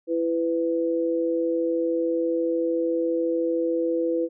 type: tone pair together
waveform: sine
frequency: 333.3 / 499.4 Hz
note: E4 / B4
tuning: +19 / +19 cents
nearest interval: perfect fifth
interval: 700 cents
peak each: -24 dBFS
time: 0.07-4.29 s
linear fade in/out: 50 ms
effects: none